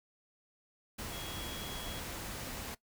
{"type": "tone in noise", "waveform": "sine", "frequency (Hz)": 3322, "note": "G#7", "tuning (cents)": 0, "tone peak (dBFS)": -46, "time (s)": [1.12, 2], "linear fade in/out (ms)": 10, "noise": "pink", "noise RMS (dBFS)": -42, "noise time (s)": [0.98, 2.75], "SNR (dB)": -7, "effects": ["noise-tail reverb RT60 0.1 s tail -19 dB re dry"]}